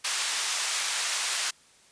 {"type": "band-pass noise", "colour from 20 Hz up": "white", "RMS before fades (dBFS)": -29, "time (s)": [0.04, 1.51], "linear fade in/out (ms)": 10, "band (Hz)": [990, 7900], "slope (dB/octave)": 12, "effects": ["white hiss -58 dBFS RMS until 1.91 s", "resampled to 22050 Hz"]}